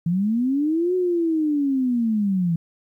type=linear two-way sweep; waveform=sine; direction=up then down; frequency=162.5 to 370 to 162.5 Hz; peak=-18 dBFS; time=0.06-2.56 s; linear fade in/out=5 ms; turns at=0.95 s; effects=10-bit